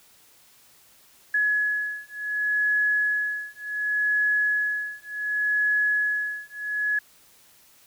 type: beating tone pair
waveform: sine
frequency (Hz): 1691 / 1691.68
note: G#6 / G#6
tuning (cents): +31 / +31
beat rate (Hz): 0.68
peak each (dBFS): -25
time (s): 1.34-6.99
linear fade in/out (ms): 5
effects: white hiss -56 dBFS RMS until 7.86 s